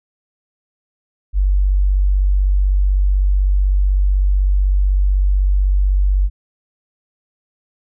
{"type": "tone", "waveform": "sine", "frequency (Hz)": 47.98, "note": "G1", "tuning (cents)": -36, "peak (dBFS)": -11, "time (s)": [1.33, 6.3], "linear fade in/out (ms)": 50, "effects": []}